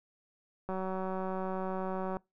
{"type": "click train", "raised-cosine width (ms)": 1, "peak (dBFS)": -23, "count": 279, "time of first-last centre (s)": [0.69, 2.169], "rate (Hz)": 188, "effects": ["noise-tail reverb RT60 0.2 s tail -24 dB re dry"]}